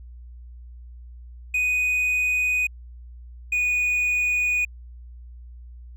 triangle tone pair in turn, 2489 / 2468 Hz, D#7 / D#7, 0 / -15 cents, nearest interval unison, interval 15 cents, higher first, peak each -18 dBFS, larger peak neither, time 1.54-2.67 / 3.52-4.65 s, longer neither, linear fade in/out 5 ms, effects added 60 Hz sine -39 dBFS peak until 5.96 s

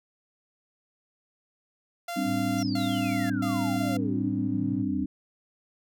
sawtooth tone bursts, 691 Hz, F5, 19 cents flat, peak -28 dBFS, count 3, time 2.08-3.97 s, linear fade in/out 5 ms, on 550 ms, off 120 ms
sine chord, G suspended fourth, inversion none, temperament equal, 196 / 261.6 / 293.7 Hz, G3 / C4 / D4, 0 / 0 / 0 cents, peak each -31 / -29 / -30 dBFS, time 2.16-5.06 s, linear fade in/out 10 ms
triangle tone with vibrato, 110 Hz, A2, in tune, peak -31 dBFS, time 2.24-4.85 s, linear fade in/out 50 ms, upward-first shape square, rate 12 Hz, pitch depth 18 cents each way
sine exponential sweep, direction down, 5920 to 73.42 Hz, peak -37 dBFS, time 2.58-5.05 s, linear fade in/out 5 ms
effects none

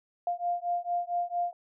sine beating tone pair, 698.5 / 702.9 Hz, F5 / F5, 0 / +11 cents, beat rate 4.4 Hz, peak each -31 dBFS, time 0.27-1.53 s, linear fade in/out 2 ms, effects none

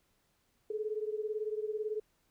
sine beating tone pair, 423.4 / 441.4 Hz, G#4 / A4, +33 / +5 cents, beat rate 18 Hz, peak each -35 / -38 dBFS, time 0.7-2 s, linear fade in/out 5 ms, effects pink hiss -74 dBFS RMS until 2.3 s

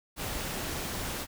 pink noise, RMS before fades -35 dBFS, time 0.16-1.27 s, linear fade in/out 50 ms, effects none

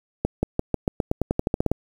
accelerating click train, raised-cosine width 2 ms, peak -7 dBFS, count 15, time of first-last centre 0.25-1.716 s, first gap 180 ms, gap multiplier 0.91, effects 7-bit

